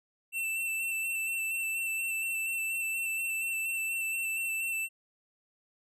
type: tone with vibrato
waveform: square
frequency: 2677 Hz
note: E7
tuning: 26 cents sharp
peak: -31 dBFS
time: 0.32-4.89 s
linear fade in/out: 50 ms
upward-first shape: square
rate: 4.2 Hz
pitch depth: 17 cents each way
effects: none